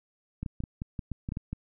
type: clicks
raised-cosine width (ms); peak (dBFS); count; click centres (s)
5; -21; 11; 0.43 / 0.462 / 0.604 / 0.638 / 0.819 / 0.992 / 1.117 / 1.289 / 1.321 / 1.371 / 1.53
effects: none